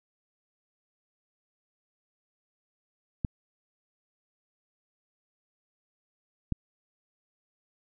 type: clicks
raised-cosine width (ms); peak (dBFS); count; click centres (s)
5; -15; 2; 3.248 / 6.523
effects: none